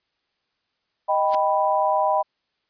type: chord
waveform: sine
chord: Eb augmented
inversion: none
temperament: equal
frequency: 622.3 / 784 / 987.8 Hz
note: Eb5 / G5 / B5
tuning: 0 / 0 / 0 cents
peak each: -22 dBFS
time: 1.08-2.23 s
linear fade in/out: 20 ms
type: noise with exponential growth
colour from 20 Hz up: white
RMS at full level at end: -28 dBFS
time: 1.26-1.35 s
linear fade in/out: 0 ms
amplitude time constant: 18 ms
effects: white hiss -73 dBFS RMS until 2.69 s + resampled to 11025 Hz